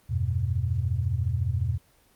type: chord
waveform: sine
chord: E minor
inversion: none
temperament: equal with one note detuned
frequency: 83.7 / 98 / 123.47 Hz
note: E2 / G2 / B2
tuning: +27 / 0 / 0 cents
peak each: -28 dBFS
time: 0.09-1.78 s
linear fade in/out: 20 ms
effects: pink hiss -61 dBFS RMS until 2.15 s + Opus 24 kbps